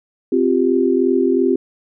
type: chord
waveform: sine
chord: C suspended fourth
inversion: none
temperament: equal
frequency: 261.6 / 349.2 / 392 Hz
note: C4 / F4 / G4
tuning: 0 / 0 / 0 cents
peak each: -17 dBFS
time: 0.32-1.56 s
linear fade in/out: 5 ms
effects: none